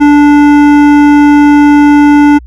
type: tone with hard clipping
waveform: triangle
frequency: 291.9 Hz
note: D4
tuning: 10 cents flat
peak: -3 dBFS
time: 0-2.39 s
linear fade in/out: 20 ms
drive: 17 dB
effects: added 60 Hz sine -27 dBFS peak until 2.46 s